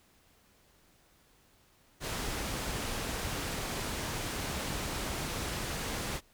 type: low-pass noise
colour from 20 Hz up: pink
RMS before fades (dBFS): -36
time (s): 2-6.21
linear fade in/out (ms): 50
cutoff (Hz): 11000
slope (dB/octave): 12
effects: pink hiss -65 dBFS RMS until 6.33 s